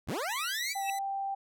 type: linear sweep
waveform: 20% pulse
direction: up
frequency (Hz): 32.7 to 2369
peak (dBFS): -27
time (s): 0.07-0.74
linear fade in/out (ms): 20
type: tone with vibrato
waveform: 10% pulse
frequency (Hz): 1958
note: B6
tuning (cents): -15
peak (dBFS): -31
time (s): 0.29-0.99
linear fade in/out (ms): 5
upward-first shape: triangle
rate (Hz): 4.8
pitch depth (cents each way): 41
type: tone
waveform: sine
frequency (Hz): 786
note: G5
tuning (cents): +4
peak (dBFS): -31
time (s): 0.75-1.35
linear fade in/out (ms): 10
type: tone with exponential growth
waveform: triangle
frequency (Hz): 2634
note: E7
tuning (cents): -2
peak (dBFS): -26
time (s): 0.81-0.9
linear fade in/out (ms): 2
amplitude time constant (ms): 19
effects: none